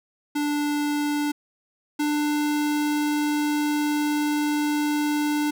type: tone pair in turn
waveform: square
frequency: 293.7 / 296.8 Hz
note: D4 / D4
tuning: 0 / +18 cents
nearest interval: unison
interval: 18 cents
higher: second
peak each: -23 / -22 dBFS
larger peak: second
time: 0.35-1.32 / 1.99-5.51 s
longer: second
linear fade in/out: 10 ms
effects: none